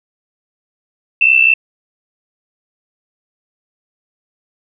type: tone pair together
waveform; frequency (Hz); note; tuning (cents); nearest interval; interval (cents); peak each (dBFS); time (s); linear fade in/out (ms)
sine; 2633 / 2698; E7 / E7; -3 / +40; unison; 43; -10; 1.21-1.54; 5
effects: none